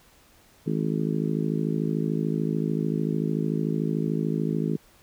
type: harmonic tone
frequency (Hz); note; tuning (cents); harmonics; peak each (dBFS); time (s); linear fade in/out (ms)
53.5; A1; -48; 3 / 4 / 5 / 6 / 7 / 8; -27 / -29 / -31 / -33 / -34 / -35; 0.66-4.77; 10
effects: pink hiss -57 dBFS RMS until 5.02 s